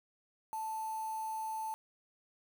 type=tone with quantisation; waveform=sine; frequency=880 Hz; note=A5; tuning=in tune; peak=-36 dBFS; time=0.53-1.74 s; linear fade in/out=0 ms; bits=8; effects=none